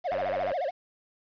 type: tone with vibrato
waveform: triangle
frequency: 624 Hz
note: D#5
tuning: 5 cents sharp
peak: -25 dBFS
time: 0.04-0.71 s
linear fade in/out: 20 ms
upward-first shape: sine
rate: 14 Hz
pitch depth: 290 cents each way
type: click train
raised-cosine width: 0.5 ms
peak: -22 dBFS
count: 39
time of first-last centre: 0.12-0.518 s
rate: 95.5 Hz
effects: resampled to 11025 Hz + 9-bit